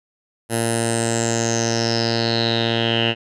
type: tone with low-pass filter sweep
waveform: 10% pulse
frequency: 115.2 Hz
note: A#2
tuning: 20 cents flat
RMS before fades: -20 dBFS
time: 0.49-3.15 s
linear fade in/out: 50 ms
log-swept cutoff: 11000 to 2800 Hz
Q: 8.3
effects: none